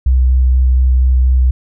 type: tone with vibrato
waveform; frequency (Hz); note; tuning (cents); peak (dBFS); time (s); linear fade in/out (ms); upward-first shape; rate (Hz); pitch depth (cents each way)
sine; 63.7; C2; -46; -7; 0.06-1.51; 5; square; 4.2; 10
effects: none